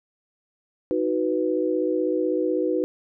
sine chord, B major, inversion first, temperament equal with one note detuned, 314 / 370 / 493.9 Hz, D#4 / F#4 / B4, +16 / 0 / 0 cents, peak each -25 dBFS, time 0.91-2.84 s, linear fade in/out 0 ms, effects none

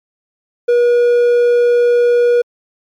triangle tone, 481.3 Hz, B4, 45 cents flat, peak -6 dBFS, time 0.68-2.42 s, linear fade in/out 10 ms, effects MP3 96 kbps

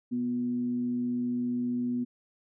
sine tone with frequency modulation, 244.6 Hz, B3, 16 cents flat, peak -27 dBFS, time 0.11-2.05 s, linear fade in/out 20 ms, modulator 115 Hz, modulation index 0.23, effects none

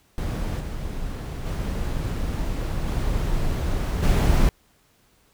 brown noise with level steps, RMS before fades -26 / -30 / -26 / -24 / -17 dBFS, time 0.18-4.49 s, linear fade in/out 0 ms, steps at 0.59 / 1.45 / 2.86 / 4.02 s, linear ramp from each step 20 ms, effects pink hiss -61 dBFS RMS until 5.33 s

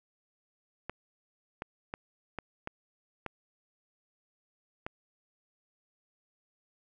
clicks, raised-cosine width 0.5 ms, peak -21 dBFS, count 7, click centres 0.896 / 1.621 / 1.939 / 2.387 / 2.674 / 3.263 / 4.865 s, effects none

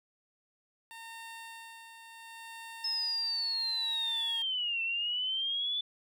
15% pulse tone with tremolo, 912 Hz, A#5, 38 cents flat, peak -37 dBFS, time 0.91-4.42 s, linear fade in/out 0 ms, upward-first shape sine, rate 0.7 Hz, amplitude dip 50%
sine linear two-way sweep, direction down then up, 5220 to 2674 to 3494 Hz, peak -30 dBFS, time 2.84-5.81 s, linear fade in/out 5 ms, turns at 4.82 s
effects none

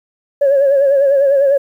sine tone with vibrato, 554.4 Hz, C#5, in tune, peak -7 dBFS, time 0.41-1.58 s, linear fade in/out 10 ms, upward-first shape sine, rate 10 Hz, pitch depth 58 cents each way, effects tanh soft clip ceiling -5 dBFS + 8-bit

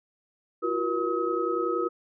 sine tone cluster, 339.9 / 370.4 / 477.5 / 1274 Hz, F4 / F#4 / A#4 / D#6, -47 / +2 / +42 / +41 cents, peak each -30 dBFS, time 0.62-1.89 s, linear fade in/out 20 ms, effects none

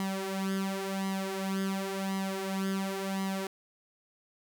sawtooth tone with flanger, 193.1 Hz, G3, 26 cents flat, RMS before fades -33 dBFS, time 0-3.47 s, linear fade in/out 2 ms, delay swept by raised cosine 0.98 to 4.58 ms, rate 0.93 Hz, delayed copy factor +0.7, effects none

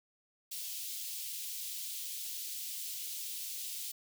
white high-pass noise, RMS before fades -41 dBFS, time 0.51-3.92 s, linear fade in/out 10 ms, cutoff 2900 Hz, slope 24 dB/octave, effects none

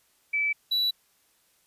sine / triangle tone pair in turn, 2308 / 3939 Hz, D7 / B7, -31 / -5 cents, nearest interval major sixth, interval 926 cents, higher second, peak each -23 / -21 dBFS, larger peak second, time 0.33-0.53 / 0.71-0.91 s, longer neither, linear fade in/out 10 ms, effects white hiss -66 dBFS RMS until 1.66 s + resampled to 32000 Hz

